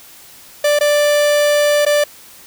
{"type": "tone with dropouts", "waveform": "45% pulse", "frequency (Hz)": 588, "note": "D5", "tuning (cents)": 2, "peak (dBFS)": -11, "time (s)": [0.64, 2.04], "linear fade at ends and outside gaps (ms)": 5, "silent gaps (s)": [[0.79, 0.808], [1.852, 1.863]], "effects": ["white hiss -41 dBFS RMS until 2.46 s"]}